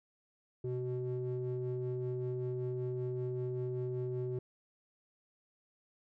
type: ring-modulated tone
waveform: triangle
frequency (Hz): 124.2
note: B2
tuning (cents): +10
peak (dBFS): -29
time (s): 0.64-4.39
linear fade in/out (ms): 5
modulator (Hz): 251
effects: none